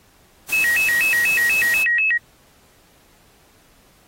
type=noise; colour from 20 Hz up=white; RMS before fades=-29 dBFS; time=0.48-1.84 s; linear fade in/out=20 ms
type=tone with vibrato; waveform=sine; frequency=2217 Hz; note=C#7; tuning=in tune; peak=-15 dBFS; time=0.52-2.18 s; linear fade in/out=10 ms; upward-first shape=square; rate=4.1 Hz; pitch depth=270 cents each way
effects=pink hiss -55 dBFS RMS until 4.07 s + AAC 48 kbps